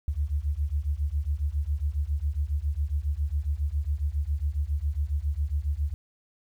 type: beating tone pair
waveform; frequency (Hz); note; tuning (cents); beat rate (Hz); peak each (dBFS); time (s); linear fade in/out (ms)
sine; 69.3 / 76.6; C#2 / D#2; 0 / -27; 7.3; -28; 0.08-5.94; 0
effects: 10-bit